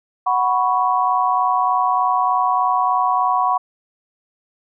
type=chord; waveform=sine; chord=F# suspended fourth; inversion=none; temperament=just; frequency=740 / 986.7 / 1110 Hz; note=F#5 / B5 / C#6; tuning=0 / -2 / +2 cents; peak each=-19 dBFS; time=0.26-3.58 s; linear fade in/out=10 ms; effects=none